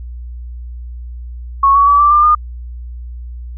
sine tone with pitch steps, 1103 / 1124.9 / 1147.2 / 1169.9 / 1193.1 / 1216.8 Hz, C#6 / C#6 / D6 / D6 / D6 / D#6, -9 / +25 / -41 / -7 / +27 / -39 cents, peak -6 dBFS, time 1.63-2.35 s, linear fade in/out 5 ms, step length 120 ms, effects added 60 Hz sine -25 dBFS peak until 3.57 s

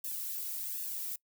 violet noise with flanger, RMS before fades -38 dBFS, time 0.04-1.16 s, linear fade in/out 5 ms, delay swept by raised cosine 1.1 to 2.4 ms, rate 1.3 Hz, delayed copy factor +1, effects noise-tail reverb RT60 0.1 s tail -23 dB re dry

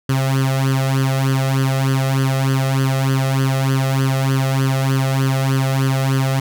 sawtooth tone with flanger, 133.9 Hz, C3, 40 cents sharp, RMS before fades -17 dBFS, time 0.09-6.4 s, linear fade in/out 5 ms, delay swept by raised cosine 0.64 to 1.59 ms, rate 3.3 Hz, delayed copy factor +0.8, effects none

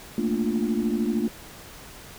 sine chord, Bb major seventh, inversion third, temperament equal, 220 / 233.1 / 293.7 / 349.2 Hz, A3 / Bb3 / D4 / F4, 0 / 0 / 0 / 0 cents, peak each -25 / -26 / -29 / -29 dBFS, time 0.18-1.28 s, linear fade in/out 2 ms, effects tanh soft clip ceiling -14 dBFS + pink hiss -44 dBFS RMS until 2.18 s

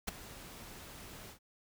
pink noise with ADSR envelope, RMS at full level -33 dBFS, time 0.07-1.39 s, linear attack 16 ms, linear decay 8 ms, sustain -17 dB, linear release 97 ms, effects none

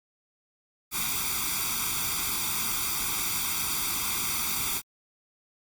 white noise with comb filter, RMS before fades -29 dBFS, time 0.91-4.82 s, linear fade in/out 50 ms, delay 0.85 ms, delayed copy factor +1, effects Opus 48 kbps

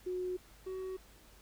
sine / triangle tone pair in turn, 364.8 / 375.7 Hz, F#4 / F#4, -24 / +26 cents, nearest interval minor second, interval 50 cents, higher second, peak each -34 / -36 dBFS, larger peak first, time 0.06-0.37 / 0.66-0.97 s, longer neither, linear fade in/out 10 ms, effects added 50 Hz sine -60 dBFS peak until 1.41 s + pink hiss -61 dBFS RMS until 1.41 s

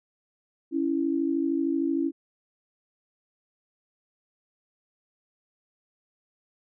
sine tone pair together, 277.9 / 331 Hz, C#4 / E4, +4 / +7 cents, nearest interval minor third, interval 303 cents, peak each -26 dBFS, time 0.71-2.12 s, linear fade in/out 50 ms, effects none

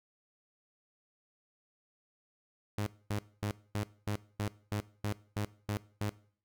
sawtooth tone bursts, 103.83 Hz, G#2, in tune, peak -28 dBFS, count 11, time 2.78-6.093 s, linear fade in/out 0 ms, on 83 ms, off 240 ms, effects noise-tail reverb RT60 0.5 s tail -20 dB re dry

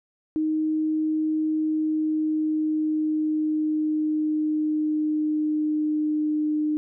sine tone with pitch glide, 311.6 to 303.8 Hz, D#4 to D#4, +3 to -41 cents, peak -21 dBFS, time 0.36-6.77 s, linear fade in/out 0 ms, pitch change -44 cents, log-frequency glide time 1.5-6.48 s, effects none

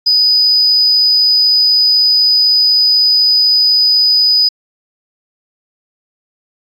sine tone, 4978 Hz, D#8, in tune, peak -6 dBFS, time 0.06-4.49 s, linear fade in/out 10 ms, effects tanh soft clip ceiling -3 dBFS + AAC 48 kbps

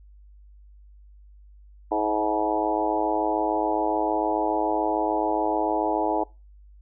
harmonic tone with a mistuned harmonic, 106.9 Hz, A2, 49 cents flat, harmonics 3 / 4 / 5 / 6 / 7 / 8 / 9, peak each -28 / -30 / -32 / -29 / -29 / -27 / -32 dBFS, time 1.91-6.24 s, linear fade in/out 10 ms, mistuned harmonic 7, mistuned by -19 cents, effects noise-tail reverb RT60 0.3 s tail -25 dB re dry + added 50 Hz sine -47 dBFS peak until 6.81 s

